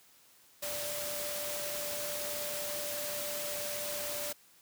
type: tone in noise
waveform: sine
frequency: 587.3 Hz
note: D5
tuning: in tune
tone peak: -40 dBFS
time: 0.62-4.33 s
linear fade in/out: 10 ms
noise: white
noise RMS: -38 dBFS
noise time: 0.62-4.33 s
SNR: -5 dB
effects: white hiss -62 dBFS RMS until 4.61 s + high-pass 60 Hz 12 dB/octave